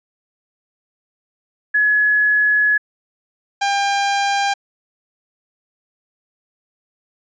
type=tone pair in turn; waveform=sine / sawtooth; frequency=1694 / 799.5 Hz; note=G#6 / G5; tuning=+34 / +34 cents; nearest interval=octave + minor second; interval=1300 cents; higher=first; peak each=-12 dBFS; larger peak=neither; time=1.74-2.78 / 3.61-4.54 s; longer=first; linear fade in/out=10 ms; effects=resampled to 16000 Hz